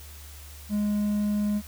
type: tone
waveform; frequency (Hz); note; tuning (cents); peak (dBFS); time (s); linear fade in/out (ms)
triangle; 207.7; G#3; 0; -21; 0.69-1.62; 50
effects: added 73 Hz sine -43 dBFS peak until 1.67 s + white hiss -48 dBFS RMS until 1.67 s